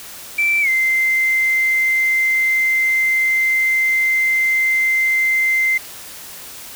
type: tone with pitch glide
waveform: triangle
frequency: 2335 to 2080 Hz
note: D7 to C7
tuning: -11 to -11 cents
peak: -10 dBFS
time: 0.38-5.78 s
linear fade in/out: 10 ms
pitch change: -200 cents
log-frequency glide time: 0.61-0.69 s
effects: tanh soft clip ceiling -11 dBFS + white hiss -35 dBFS RMS until 6.75 s